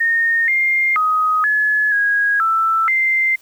sine tone with pitch steps, 1840 / 2113 / 1256 / 1706 / 1650 / 1326 / 2086 Hz, A#6 / C7 / D#6 / G#6 / G#6 / E6 / C7, -23 / +16 / +16 / +46 / -12 / +10 / -6 cents, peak -13 dBFS, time 0-3.36 s, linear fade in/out 10 ms, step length 480 ms, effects white hiss -51 dBFS RMS until 3.41 s

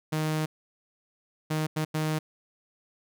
sawtooth tone bursts at uneven times, 155.56 Hz, D#3, in tune, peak -22 dBFS, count 4, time 0.12-0.46 / 1.5-1.67 / 1.76-1.85 / 1.94-2.19 s, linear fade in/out 10 ms, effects none

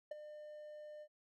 triangle tone with ADSR envelope, 602 Hz, D5, 43 cents sharp, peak -36 dBFS, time 0.11-1.08 s, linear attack 6 ms, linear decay 16 ms, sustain -11 dB, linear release 62 ms, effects none

